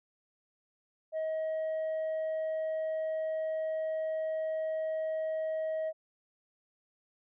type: tone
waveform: sine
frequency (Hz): 634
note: D#5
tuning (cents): +32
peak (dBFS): -28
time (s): 1.12-5.93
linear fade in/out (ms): 50
effects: tanh soft clip ceiling -30 dBFS